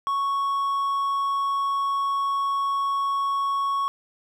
triangle tone, 1108.7 Hz, C#6, in tune, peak -20 dBFS, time 0.07-3.88 s, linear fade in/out 0 ms, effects none

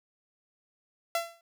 sawtooth tone with exponential decay, 676 Hz, E5, 43 cents sharp, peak -20 dBFS, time 1.15-1.41 s, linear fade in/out 2 ms, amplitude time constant 55 ms, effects none

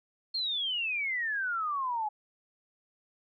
sine exponential sweep, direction down, 4308 to 828 Hz, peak -29 dBFS, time 0.34-2.09 s, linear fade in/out 10 ms, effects none

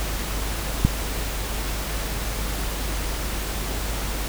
click, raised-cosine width 5 ms, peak -3 dBFS, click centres 0.85 s, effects added 50 Hz sine -27 dBFS peak until 4.28 s + pink hiss -30 dBFS RMS until 4.28 s

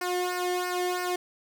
sawtooth tone with flanger, 359.7 Hz, F#4, 49 cents flat, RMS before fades -29 dBFS, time 0.01-1.16 s, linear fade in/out 5 ms, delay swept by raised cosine 0.28 to 0.79 ms, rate 3 Hz, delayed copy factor -0.75, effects none

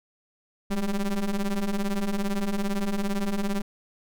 square ring-modulated tone, 98.2 Hz, G2, 4 cents sharp, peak -22 dBFS, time 0.7-3.62 s, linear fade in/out 10 ms, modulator 107 Hz, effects none

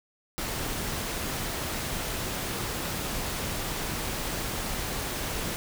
pink noise, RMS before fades -32 dBFS, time 0.38-5.56 s, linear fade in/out 0 ms, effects none

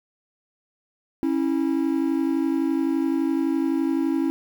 triangle tone pair together, 273.9 / 325.7 Hz, C#4 / E4, -21 / -21 cents, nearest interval minor third, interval 300 cents, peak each -21 dBFS, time 1.23-4.3 s, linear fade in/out 0 ms, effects 8-bit

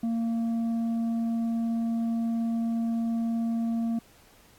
triangle tone with tanh clipping, 229.7 Hz, A#3, 25 cents flat, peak -26 dBFS, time 0.03-3.99 s, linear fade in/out 5 ms, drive 9 dB, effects pink hiss -58 dBFS RMS until 4.58 s + AAC 64 kbps

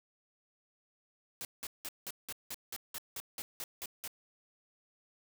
white noise bursts, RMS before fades -41 dBFS, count 13, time 1.41-4.077 s, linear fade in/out 0 ms, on 39 ms, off 180 ms, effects none

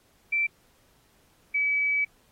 sine tone pair in turn, 2337 / 2288 Hz, D7 / D7, -9 / -46 cents, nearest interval unison, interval 37 cents, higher first, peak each -22 dBFS, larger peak neither, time 0.32-0.47 / 1.54-2.05 s, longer second, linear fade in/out 10 ms, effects pink hiss -64 dBFS RMS until 2.31 s + AAC 48 kbps

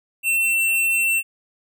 sine tone with hard clipping, 2699 Hz, E7, 40 cents sharp, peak -18 dBFS, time 0.23-1.23 s, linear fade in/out 50 ms, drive 16 dB, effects none

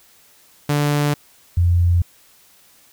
sawtooth / sine tone pair in turn, 146.3 / 86.99 Hz, D3 / F2, -6 / -6 cents, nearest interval major sixth, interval 900 cents, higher first, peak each -12 dBFS, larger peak neither, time 0.69-1.14 / 1.57-2.02 s, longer neither, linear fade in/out 5 ms, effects white hiss -52 dBFS RMS until 2.92 s

